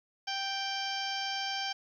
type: harmonic tone with a mistuned harmonic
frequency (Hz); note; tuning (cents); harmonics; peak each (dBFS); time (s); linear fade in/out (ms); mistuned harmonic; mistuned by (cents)
784; G5; 0; 1 / 2 / 3 / 4 / 5 / 6 / 7 / 8; -37 / -40 / -42 / -38 / -50 / -41 / -41 / -49; 0.27-1.73; 10; 7; -26
effects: 11-bit

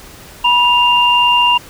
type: tone pair together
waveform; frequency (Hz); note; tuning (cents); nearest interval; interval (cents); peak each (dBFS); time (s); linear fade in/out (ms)
sine; 972 / 2794; B5 / F7; -28 / 0; octave + tritone; 1828; -11; 0.44-1.58; 10
effects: pink hiss -37 dBFS RMS until 1.69 s

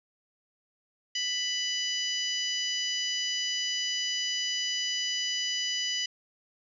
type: harmonic tone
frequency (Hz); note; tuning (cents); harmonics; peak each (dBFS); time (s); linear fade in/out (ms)
990; B5; +4; 2 / 3 / 4 / 5 / 6 / 7; -37 / -31 / -44 / -34 / -37 / -45; 1.15-6.06; 5
effects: none

